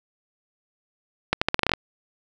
accelerating click train, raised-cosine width 0.3 ms, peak -3 dBFS, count 10, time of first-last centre 1.33-1.737 s, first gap 85 ms, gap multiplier 0.83, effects none

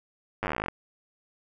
slowing click train, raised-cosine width 0.5 ms, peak -14 dBFS, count 18, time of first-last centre 0.43-0.684 s, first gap 9 ms, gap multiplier 1.06, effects none

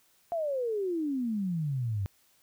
sine exponential sweep, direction down, 698.5 to 93.9 Hz, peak -28 dBFS, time 0.32-2.06 s, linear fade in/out 0 ms, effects white hiss -66 dBFS RMS until 2.42 s

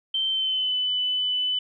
sine tone with pitch glide, 3114 to 2999 Hz, G7 to F#7, -12 to +23 cents, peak -22 dBFS, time 0.14-1.59 s, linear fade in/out 5 ms, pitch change -65 cents, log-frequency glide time 0.28-0.77 s, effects none

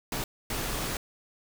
pink noise bursts at uneven times, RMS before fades -32 dBFS, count 2, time 0.12-0.24 / 0.5-0.97 s, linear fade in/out 2 ms, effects none

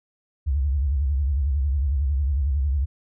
sine tone with vibrato, 69.5 Hz, C#2, 5 cents sharp, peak -19 dBFS, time 0.46-2.86 s, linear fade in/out 20 ms, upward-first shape sine, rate 11 Hz, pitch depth 160 cents each way, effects none

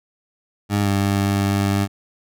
20% pulse tone with pitch glide, 102.1 to 99.54 Hz, G#2 to G2, -29 to +27 cents, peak -12 dBFS, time 0.69-1.88 s, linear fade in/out 50 ms, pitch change -44 cents, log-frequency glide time 0.83-0.88 s, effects none

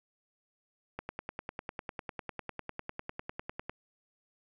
click train, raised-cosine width 0.5 ms, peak -22 dBFS, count 28, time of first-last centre 0.99-3.695 s, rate 9.98 Hz, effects none

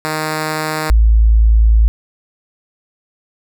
5% pulse / sine tone pair in turn, 155.56 / 55 Hz, D#3 / A1, 0 / 0 cents, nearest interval octave + tritone, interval 1800 cents, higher first, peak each -6 dBFS, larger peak neither, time 0.05-0.9 / 0.9-1.88 s, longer second, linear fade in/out 0 ms, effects none

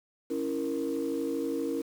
sine chord, A# diminished, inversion first, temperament equal, 277.2 / 329.6 / 466.2 Hz, C#4 / E4 / A#4, 0 / 0 / 0 cents, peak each -32 dBFS, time 0.3-1.82 s, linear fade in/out 10 ms, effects tanh soft clip ceiling -22 dBFS + 8-bit

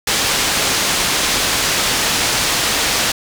white low-pass noise, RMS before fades -17 dBFS, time 0.07-3.12 s, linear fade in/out 5 ms, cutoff 6300 Hz, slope 12 dB/octave, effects none

